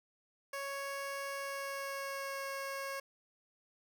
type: tone with pitch glide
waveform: 15% pulse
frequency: 554.4 to 547.4 Hz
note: C#5 to C#5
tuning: 0 to -22 cents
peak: -32 dBFS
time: 0.53-3 s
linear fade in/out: 5 ms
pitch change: -22 cents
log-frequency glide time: 1.34-2.46 s
effects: none